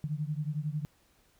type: beating tone pair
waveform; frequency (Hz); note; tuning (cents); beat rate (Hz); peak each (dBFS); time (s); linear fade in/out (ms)
sine; 146.8 / 157.8; D3 / D#3; 0 / +25; 11; -33 / -35; 0.04-0.85; 0
effects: pink hiss -67 dBFS RMS until 1.39 s